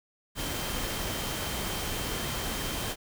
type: tone in noise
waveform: sine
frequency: 3136 Hz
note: G7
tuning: in tune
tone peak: -42 dBFS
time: 0.35-2.96 s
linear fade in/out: 50 ms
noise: pink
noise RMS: -33 dBFS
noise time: 0.35-2.96 s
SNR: -12 dB
effects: none